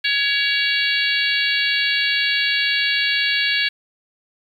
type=harmonic tone with a mistuned harmonic; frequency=558 Hz; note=C#5; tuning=11 cents sharp; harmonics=3 / 4 / 5 / 6 / 7 / 8; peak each=-22 / -23 / -24 / -25 / -25 / -26 dBFS; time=0.04-3.69 s; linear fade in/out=10 ms; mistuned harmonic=4; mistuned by=+32 cents; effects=8-bit